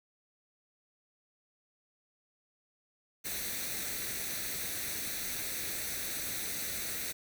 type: noise with comb filter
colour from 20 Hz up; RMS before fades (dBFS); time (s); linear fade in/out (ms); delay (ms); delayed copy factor
white; -37; 3.24-7.13; 20; 0.49; +0.6
effects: none